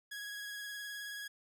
sawtooth tone with vibrato, 1661.2 Hz, G#6, in tune, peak -38 dBFS, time 0.11-1.28 s, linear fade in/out 10 ms, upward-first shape sine, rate 19 Hz, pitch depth 18 cents each way, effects none

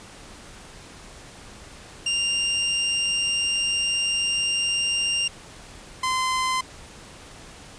sawtooth tone pair in turn, 2794 / 1032.2 Hz, F7 / C6, 0 / -24 cents, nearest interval octave + perfect fourth, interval 1724 cents, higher first, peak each -18 dBFS, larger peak neither, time 2.06-5.28 / 6.03-6.61 s, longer first, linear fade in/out 5 ms, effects pink hiss -44 dBFS RMS until 7.78 s + resampled to 22050 Hz

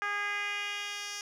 10% pulse tone with band-pass filter sweep, 409 Hz, G#4, 26 cents flat, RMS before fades -35 dBFS, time 0.02-1.21 s, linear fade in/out 0 ms, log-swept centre 1500 to 5000 Hz, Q 1.9, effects none

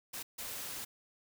white noise bursts at uneven times, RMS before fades -42 dBFS, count 2, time 0.13-0.23 / 0.38-0.85 s, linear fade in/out 10 ms, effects none

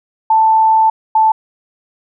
sine tone pair in turn, 883 / 878.1 Hz, A5 / A5, +6 / -4 cents, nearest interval unison, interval 10 cents, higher first, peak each -7 dBFS, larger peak neither, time 0.3-0.9 / 1.15-1.32 s, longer first, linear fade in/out 5 ms, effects none

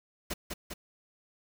pink noise with echo, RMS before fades -34 dBFS, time 0.3-0.34 s, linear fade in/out 10 ms, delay 200 ms, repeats 2, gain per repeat -3 dB, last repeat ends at 0.74 s, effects none

